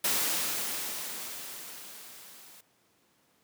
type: noise with level ramp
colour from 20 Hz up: white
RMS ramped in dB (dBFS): -27 to -53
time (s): 0.04-2.61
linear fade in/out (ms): 5
effects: pink hiss -68 dBFS RMS until 3.43 s + high-pass 150 Hz 12 dB/octave